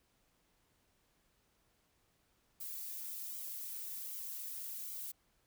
violet noise with flanger, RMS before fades -44 dBFS, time 2.6-5.12 s, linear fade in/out 10 ms, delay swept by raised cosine 1.1 to 3.3 ms, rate 1.3 Hz, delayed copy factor -0.65, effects pink hiss -75 dBFS RMS until 5.46 s

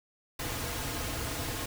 pink noise with comb filter, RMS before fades -35 dBFS, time 0.39-1.66 s, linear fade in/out 5 ms, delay 5.2 ms, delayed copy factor -0.55, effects none

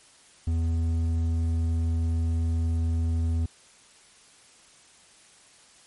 sine tone with hard clipping, 82.41 Hz, E2, in tune, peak -24 dBFS, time 0.47-3.46 s, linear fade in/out 5 ms, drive 6 dB, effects white hiss -55 dBFS RMS until 5.86 s + MP3 48 kbps

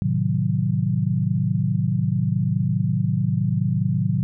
sine chord, A diminished seventh, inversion none, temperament equal, 110 / 130.81 / 155.56 / 185 Hz, A2 / C3 / Eb3 / Gb3, 0 / 0 / 0 / 0 cents, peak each -24 dBFS, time 0.02-4.23 s, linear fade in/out 0 ms, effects none

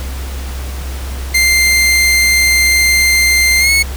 sawtooth tone with pitch glide, 2093 to 2196 Hz, C7 to C#7, 0 to -17 cents, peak -5 dBFS, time 1.34-3.83 s, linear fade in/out 10 ms, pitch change +83 cents, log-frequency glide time 3.59-3.71 s, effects added 66 Hz sine -20 dBFS peak until 3.96 s + pink hiss -30 dBFS RMS until 3.96 s

